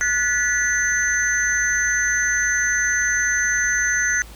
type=tone cluster; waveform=sine; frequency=1463 / 1723 / 1954 / 6180 Hz; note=F#6 / A6 / B6 / G8; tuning=-20 / -37 / -19 / -26 cents; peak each=-23 dBFS; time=0.01-4.22 s; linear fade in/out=0 ms; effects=added 55 Hz sine -38 dBFS peak until 4.35 s + pink hiss -44 dBFS RMS until 4.35 s